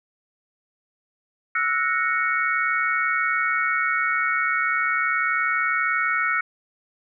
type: chord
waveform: sine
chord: F# dominant seventh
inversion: third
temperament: equal with one note detuned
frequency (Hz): 1318.5 / 1458.8 / 1864.7 / 2217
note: E6 / F#6 / A#6 / C#7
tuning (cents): 0 / -25 / 0 / 0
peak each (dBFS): -25 / -25 / -27 / -25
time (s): 1.55-6.41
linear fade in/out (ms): 5
effects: none